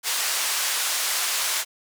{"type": "band-pass noise", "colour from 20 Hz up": "white", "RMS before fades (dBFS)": -25, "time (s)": [0.03, 1.65], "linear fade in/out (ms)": 50, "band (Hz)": [800, 9700], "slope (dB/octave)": 12, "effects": []}